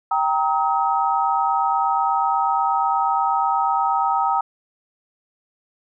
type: chord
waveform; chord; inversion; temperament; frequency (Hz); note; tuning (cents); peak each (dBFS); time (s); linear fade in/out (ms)
sine; Eb major; first; equal with one note detuned; 784 / 932.3 / 1272.1; G5 / Bb5 / Eb6; 0 / 0 / +38; -21 / -21 / -22; 0.11-4.41; 5
effects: none